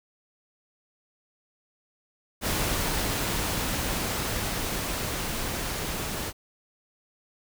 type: noise with level ramp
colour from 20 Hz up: pink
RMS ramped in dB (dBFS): -27 to -32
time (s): 2.41-6.33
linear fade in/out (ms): 50
effects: none